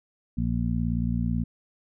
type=harmonic tone; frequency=58.27 Hz; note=A#1; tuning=in tune; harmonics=1 / 2 / 3 / 4; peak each=-29 / -29 / -29 / -29 dBFS; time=0.37-1.44 s; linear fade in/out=10 ms; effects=none